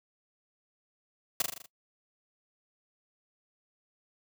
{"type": "noise with echo", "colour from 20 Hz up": "white", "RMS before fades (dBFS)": -27, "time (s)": [1.4, 1.42], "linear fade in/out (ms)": 2, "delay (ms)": 40, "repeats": 6, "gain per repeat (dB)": -4, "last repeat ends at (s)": 1.66, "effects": ["noise-tail reverb RT60 0.1 s tail -20 dB re dry", "high-pass 100 Hz 12 dB/octave"]}